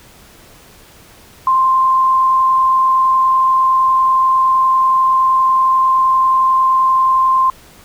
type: tone with frequency modulation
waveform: sine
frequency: 1048 Hz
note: C6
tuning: 2 cents sharp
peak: -9 dBFS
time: 1.47-7.5 s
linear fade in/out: 2 ms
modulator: 30.7 Hz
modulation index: 0.28
effects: pink hiss -43 dBFS RMS until 7.84 s